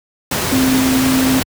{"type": "tone in noise", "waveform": "sine", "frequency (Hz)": 261.6, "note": "C4", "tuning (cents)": 0, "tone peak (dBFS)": -12, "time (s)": [0.52, 1.4], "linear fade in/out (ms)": 5, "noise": "pink", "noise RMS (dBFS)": -18, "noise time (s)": [0.31, 1.43], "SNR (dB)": 3, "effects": ["high-pass 80 Hz 12 dB/octave"]}